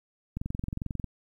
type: click train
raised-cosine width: 5 ms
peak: -20 dBFS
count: 16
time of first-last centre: 0.37-1.043 s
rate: 22.3 Hz
effects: 10-bit